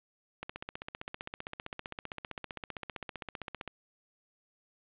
click train, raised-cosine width 0.3 ms, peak -22 dBFS, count 51, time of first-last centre 0.43-3.677 s, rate 15.4 Hz, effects resampled to 8000 Hz + 9-bit

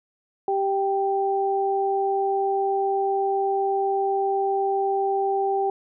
sine tone pair together, 391.8 / 784 Hz, G4 / G5, -1 / 0 cents, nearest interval octave, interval 1201 cents, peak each -23 dBFS, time 0.48-5.7 s, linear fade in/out 2 ms, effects none

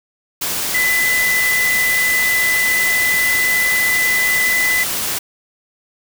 sine tone in noise, 2004 Hz, B6, 25 cents sharp, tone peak -14 dBFS, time 0.74-4.84 s, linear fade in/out 10 ms, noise white, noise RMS -21 dBFS, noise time 0.41-5.19 s, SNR +4 dB, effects none

